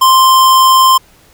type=tone; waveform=square; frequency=1046.5 Hz; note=C6; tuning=in tune; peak=-5 dBFS; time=0.01-0.98 s; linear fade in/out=10 ms; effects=pink hiss -46 dBFS RMS until 1.33 s